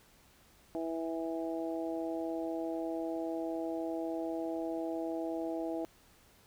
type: harmonic tone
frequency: 163.9 Hz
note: E3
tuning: 10 cents flat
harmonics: 2 / 3 / 4 / 5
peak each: -36 / -42 / -39 / -46 dBFS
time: 0.75-5.85 s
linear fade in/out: 0 ms
effects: pink hiss -63 dBFS RMS until 6.46 s